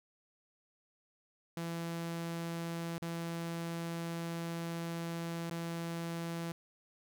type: tone with dropouts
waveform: sawtooth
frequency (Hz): 167.8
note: E3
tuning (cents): +31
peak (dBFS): -33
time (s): 1.57-6.52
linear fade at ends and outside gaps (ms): 2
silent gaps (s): 2.981-3.021 / 5.5-5.51
effects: none